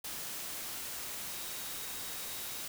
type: tone in noise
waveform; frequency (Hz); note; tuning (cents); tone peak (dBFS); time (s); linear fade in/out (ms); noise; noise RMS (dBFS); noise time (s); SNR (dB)
sine; 3783; A#7; +25; -52; 1.28-2.63; 5; white; -41; 0.04-2.68; -14
effects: none